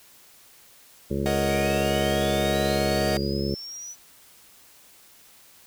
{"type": "harmonic tone", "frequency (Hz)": 69.3, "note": "C#2", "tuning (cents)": 0, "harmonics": [1, 2, 3, 4, 5, 6, 7, 8], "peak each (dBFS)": [-32, -31, -29, -38, -31, -32, -38, -37], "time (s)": [1.1, 3.55], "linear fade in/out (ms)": 10}
{"type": "chord", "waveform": "45% pulse", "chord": "D# minor seventh", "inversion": "second", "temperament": "equal", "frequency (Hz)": [466.2, 554.4, 622.3, 740], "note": ["A#4", "C#5", "D#5", "F#5"], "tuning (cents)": [0, 0, 0, 0], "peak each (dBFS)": [-32, -31, -27, -31], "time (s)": [1.26, 3.17], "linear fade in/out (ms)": 0}
{"type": "linear sweep", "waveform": "sine", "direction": "up", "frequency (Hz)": [2217, 5980], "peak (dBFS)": -35, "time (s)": [1.47, 3.96], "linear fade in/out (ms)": 50}
{"effects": ["white hiss -53 dBFS RMS until 5.66 s"]}